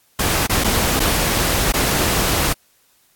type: noise with dropouts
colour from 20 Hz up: pink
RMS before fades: -18 dBFS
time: 0.19-2.53 s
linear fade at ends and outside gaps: 5 ms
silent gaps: 0.467-0.495 / 0.639-0.643 / 0.996-1.001 / 1.721-1.737 s
effects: white hiss -58 dBFS RMS until 3.15 s + AAC 64 kbps